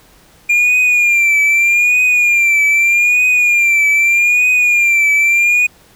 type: tone with vibrato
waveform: triangle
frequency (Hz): 2398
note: D7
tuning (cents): +36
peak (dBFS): -7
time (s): 0.49-5.67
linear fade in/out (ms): 10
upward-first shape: triangle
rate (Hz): 0.81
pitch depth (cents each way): 75
effects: pink hiss -47 dBFS RMS until 5.95 s